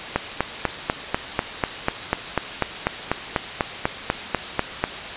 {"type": "click train", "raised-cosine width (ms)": 0.5, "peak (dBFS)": -3, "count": 20, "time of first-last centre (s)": [0.16, 4.84], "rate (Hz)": 4.06, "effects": ["white hiss -31 dBFS RMS until 5.16 s", "resampled to 8000 Hz"]}